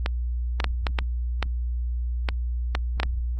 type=clicks; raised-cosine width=0.3 ms; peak=-9 dBFS; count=10; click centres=0.061 / 0.602 / 0.643 / 0.868 / 0.988 / 1.427 / 2.288 / 2.751 / 3 / 3.032 s; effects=added 60 Hz sine -24 dBFS peak until 3.39 s + AAC 32 kbps